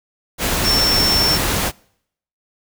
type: tone in noise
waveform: sine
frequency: 5420 Hz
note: E8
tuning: 47 cents sharp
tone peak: -14 dBFS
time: 0.63-1.39 s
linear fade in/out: 50 ms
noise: pink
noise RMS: -19 dBFS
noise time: 0.38-1.72 s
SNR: +2 dB
effects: noise-tail reverb RT60 0.7 s tail -26 dB re dry